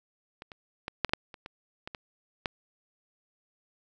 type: clicks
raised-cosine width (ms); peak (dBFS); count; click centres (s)
0.3; -26 / -28 / -18 / -8 / -23 / -7 / -28 / -25 / -22 / -22 / -13; 11; 0.421 / 0.518 / 0.881 / 1.047 / 1.094 / 1.135 / 1.342 / 1.461 / 1.875 / 1.948 / 2.458
effects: none